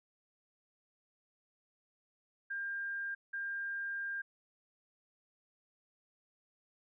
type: tone bursts at uneven times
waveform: sine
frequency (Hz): 1600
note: G6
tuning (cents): +35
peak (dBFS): -36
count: 2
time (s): 2.5-3.15 / 3.33-4.22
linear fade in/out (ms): 10
effects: none